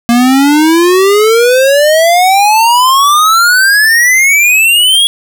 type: exponential sweep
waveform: square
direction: up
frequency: 233.1 to 3356 Hz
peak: -5 dBFS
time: 0.09-5.07 s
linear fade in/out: 0 ms
effects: none